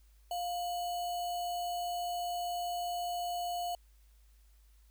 sine tone with sample-and-hold, 703 Hz, F5, 11 cents sharp, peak -33 dBFS, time 0.31-3.75 s, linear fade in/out 2 ms, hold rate 3675 Hz, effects added 52 Hz sine -59 dBFS peak until 4.9 s + white hiss -72 dBFS RMS until 4.9 s

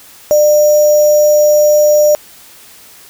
sine tone with sample-and-hold, 598 Hz, D5, 31 cents sharp, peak -5 dBFS, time 0.31-2.15 s, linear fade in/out 0 ms, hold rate 6300 Hz, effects white hiss -39 dBFS RMS until 3.09 s

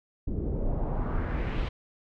brown noise with low-pass filter sweep, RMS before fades -29 dBFS, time 0.27-1.69 s, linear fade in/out 10 ms, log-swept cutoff 290 to 3400 Hz, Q 1.9, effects none

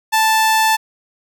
sawtooth tone, 880 Hz, A5, in tune, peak -8 dBFS, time 0.12-0.77 s, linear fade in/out 20 ms, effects none

